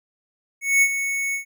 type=tone with ADSR envelope; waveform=square; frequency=2212 Hz; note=C#7; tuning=4 cents flat; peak=-13 dBFS; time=0.61-1.45 s; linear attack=210 ms; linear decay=60 ms; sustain=-10 dB; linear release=110 ms; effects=none

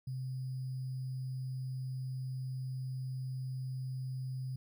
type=tone with sample-and-hold; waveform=sine; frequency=130 Hz; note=C3; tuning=11 cents flat; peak=-36 dBFS; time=0.07-4.56 s; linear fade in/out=5 ms; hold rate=4900 Hz; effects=none

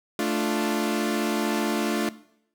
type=chord; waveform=sawtooth; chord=D minor; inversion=second; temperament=equal; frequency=220 / 293.7 / 349.2 Hz; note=A3 / D4 / F4; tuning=0 / 0 / 0 cents; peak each=-24 dBFS; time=0.19-2.09 s; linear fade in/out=2 ms; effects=noise-tail reverb RT60 0.7 s tail -18 dB re dry

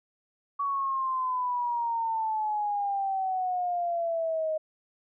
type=exponential sweep; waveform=sine; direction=down; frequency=1131 to 622.3 Hz; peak=-26 dBFS; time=0.59-4.58 s; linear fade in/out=10 ms; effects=none

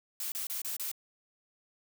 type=noise bursts; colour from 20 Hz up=blue; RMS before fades=-36 dBFS; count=5; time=0.2-0.916 s; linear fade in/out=2 ms; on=120 ms; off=29 ms; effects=none

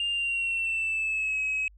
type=tone with pitch glide; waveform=sine; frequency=2802 to 2555 Hz; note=F7 to D#7; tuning=+5 to +45 cents; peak=-24 dBFS; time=0-1.68 s; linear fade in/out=2 ms; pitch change=-160 cents; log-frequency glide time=0.1-1.4 s; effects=tanh soft clip ceiling -23 dBFS + added 50 Hz sine -51 dBFS peak until 1.77 s

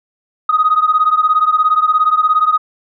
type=beating tone pair; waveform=sine; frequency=1245 / 1262 Hz; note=D#6 / D#6; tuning=+1 / +24 cents; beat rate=17 Hz; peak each=-11 / -13 dBFS; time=0.49-2.58 s; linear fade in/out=5 ms; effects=tanh soft clip ceiling -3 dBFS

